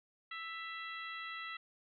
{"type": "harmonic tone with a mistuned harmonic", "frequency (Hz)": 659.3, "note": "E5", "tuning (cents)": 0, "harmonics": [2, 3, 4, 5, 6], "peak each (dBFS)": [-46, -45, -50, -52, -53], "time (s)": [0.31, 1.57], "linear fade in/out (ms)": 5, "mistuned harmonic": 4, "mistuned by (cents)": 38, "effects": []}